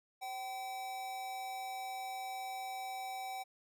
square tone with amplitude modulation, 767 Hz, G5, 38 cents flat, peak -39 dBFS, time 0.21-3.44 s, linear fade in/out 20 ms, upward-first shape sine, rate 245 Hz, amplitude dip 35%, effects none

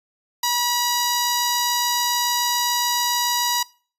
10% pulse tone with notch filter, 967 Hz, B5, 37 cents flat, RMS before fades -21 dBFS, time 0.43-3.63 s, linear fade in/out 5 ms, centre 2400 Hz, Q 0.93, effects noise-tail reverb RT60 0.4 s tail -22 dB re dry + resampled to 32000 Hz

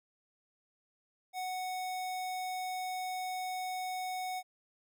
square tone, 740 Hz, F#5, in tune, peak -36 dBFS, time 1.33-4.43 s, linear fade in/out 50 ms, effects none

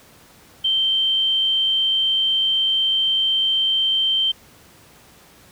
sine tone, 3126 Hz, G7, 6 cents flat, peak -16 dBFS, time 0.64-4.32 s, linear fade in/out 10 ms, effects pink hiss -49 dBFS RMS until 5.51 s + high-pass 60 Hz 12 dB/octave

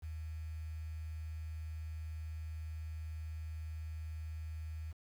sine tone with quantisation, 79 Hz, D#2, 27 cents sharp, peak -40 dBFS, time 0.02-4.93 s, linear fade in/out 20 ms, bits 10, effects none

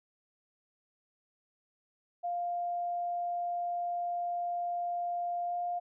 sine tone with pitch glide, 700 to 704.1 Hz, F5 to F5, +4 to +14 cents, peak -31 dBFS, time 2.23-5.8 s, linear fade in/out 20 ms, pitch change +10 cents, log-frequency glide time 5.46-5.55 s, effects none

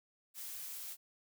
blue noise, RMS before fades -45 dBFS, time 0.34-0.97 s, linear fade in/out 50 ms, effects none

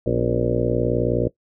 harmonic tone with a mistuned harmonic, 59.5 Hz, A#1, 36 cents sharp, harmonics 1 / 2 / 3 / 4 / 5 / 6 / 7 / 8 / 9 / 10, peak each -30 / -25 / -29 / -28 / -30 / -25 / -30 / -24 / -27 / -29 dBFS, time 0.06-1.28 s, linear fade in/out 5 ms, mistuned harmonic 4, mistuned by +100 cents, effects noise-tail reverb RT60 0.1 s tail -18 dB re dry

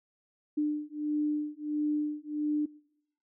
sine beating tone pair, 298.4 / 299.9 Hz, D4 / D4, +28 / +36 cents, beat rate 1.5 Hz, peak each -31 dBFS, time 0.57-2.66 s, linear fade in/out 10 ms, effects noise-tail reverb RT60 0.8 s tail -25 dB re dry

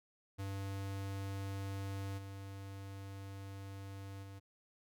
square tone with level steps, 98 Hz, G2, in tune, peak -40 / -46 / -49 dBFS, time 0.38-4.4 s, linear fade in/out 20 ms, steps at 2.17 / 4.22 s, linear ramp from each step 20 ms, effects none

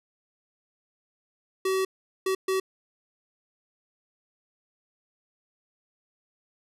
square tone bursts at uneven times, 380.1 Hz, F#4, 47 cents sharp, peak -24 dBFS, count 3, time 1.65-1.85 / 2.26-2.35 / 2.48-2.6 s, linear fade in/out 5 ms, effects resampled to 32000 Hz

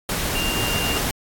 sine tone in noise, 2794 Hz, F7, in tune, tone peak -25 dBFS, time 0.35-0.98 s, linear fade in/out 2 ms, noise pink, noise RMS -24 dBFS, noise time 0.09-1.11 s, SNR -4 dB, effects AAC 64 kbps

